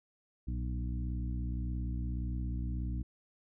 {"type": "harmonic tone with a mistuned harmonic", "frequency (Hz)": 61.74, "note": "B1", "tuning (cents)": 0, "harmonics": [1, 2, 3, 4, 5], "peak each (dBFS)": [-34, -40, -44, -46, -48], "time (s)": [0.47, 3.03], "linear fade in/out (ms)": 10, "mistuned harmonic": 2, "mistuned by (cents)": -67, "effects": []}